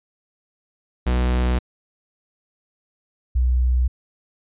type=tone pair in turn; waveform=45% pulse / sine; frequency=61.74 / 62.31 Hz; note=B1 / B1; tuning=0 / +16 cents; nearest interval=unison; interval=16 cents; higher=second; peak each=-17 / -15 dBFS; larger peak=second; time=1.06-1.59 / 3.35-3.88 s; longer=neither; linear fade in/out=10 ms; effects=resampled to 8000 Hz